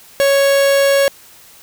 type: tone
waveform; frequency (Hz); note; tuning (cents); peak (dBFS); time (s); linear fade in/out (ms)
45% pulse; 554.4; C#5; 0; -10; 0.2-1.08; 0
effects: white hiss -43 dBFS RMS until 1.62 s